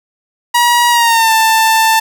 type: tone with pitch glide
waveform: sawtooth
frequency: 958 to 888.7 Hz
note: A#5 to A5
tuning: +47 to +17 cents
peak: -4 dBFS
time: 0.54-2 s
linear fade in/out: 10 ms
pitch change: -130 cents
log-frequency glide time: 0.9-1.32 s
effects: none